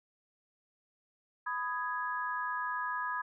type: chord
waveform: sine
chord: G# minor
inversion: first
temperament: just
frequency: 996.7 / 1245.9 / 1661.2 Hz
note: B5 / D#6 / G#6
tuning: +16 / +2 / 0 cents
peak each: -36 / -38 / -37 dBFS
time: 1.46-3.22 s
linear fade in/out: 10 ms
effects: none